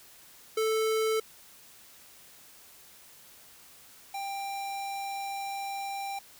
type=tone pair in turn; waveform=square; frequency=440 / 790.6 Hz; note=A4 / G5; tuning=0 / +15 cents; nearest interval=minor seventh; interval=1015 cents; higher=second; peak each=-26 / -34 dBFS; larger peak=first; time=0.57-1.2 / 4.14-6.19 s; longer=second; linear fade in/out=5 ms; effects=white hiss -54 dBFS RMS until 6.39 s